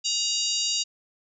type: harmonic tone with a mistuned harmonic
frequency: 946 Hz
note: A#5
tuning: 25 cents sharp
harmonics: 3 / 4 / 5 / 6 / 7 / 8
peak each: -31 / -30 / -28 / -34 / -32 / -32 dBFS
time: 0.04-0.84 s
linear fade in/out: 20 ms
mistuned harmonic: 8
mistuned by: -77 cents
effects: none